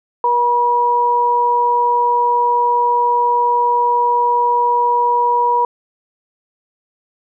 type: tone pair together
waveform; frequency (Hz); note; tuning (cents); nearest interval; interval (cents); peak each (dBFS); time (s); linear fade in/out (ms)
sine; 479.4 / 965; A#4 / B5; +48 / -40; octave; 1212; -20 / -12; 0.24-5.65; 2
effects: none